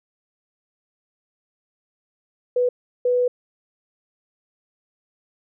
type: tone bursts at uneven times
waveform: sine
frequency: 493.9 Hz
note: B4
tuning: in tune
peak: -16 dBFS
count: 2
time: 2.56-2.69 / 3.05-3.28 s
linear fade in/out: 5 ms
effects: none